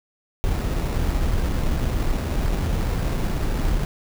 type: noise with sample-and-hold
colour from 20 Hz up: brown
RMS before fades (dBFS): -22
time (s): 0.44-3.85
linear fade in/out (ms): 0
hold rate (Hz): 3150
effects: none